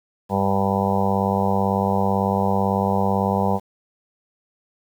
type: harmonic tone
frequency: 98 Hz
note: G2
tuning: in tune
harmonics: 1 / 2 / 4 / 5 / 6 / 7 / 8 / 9 / 10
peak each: -26 / -22 / -30 / -26 / -29 / -29 / -26 / -27 / -29 dBFS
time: 0.29-3.6 s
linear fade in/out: 50 ms
effects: 8-bit